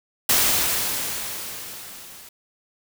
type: noise with level ramp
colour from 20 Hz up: white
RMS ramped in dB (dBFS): -17 to -44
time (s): 0.29-2.29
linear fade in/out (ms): 5
effects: none